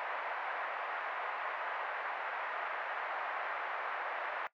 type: band-pass noise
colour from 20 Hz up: pink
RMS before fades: -39 dBFS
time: 0-4.47 s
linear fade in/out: 0 ms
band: 670 to 2000 Hz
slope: 24 dB/octave
effects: noise-tail reverb RT60 0.1 s tail -18 dB re dry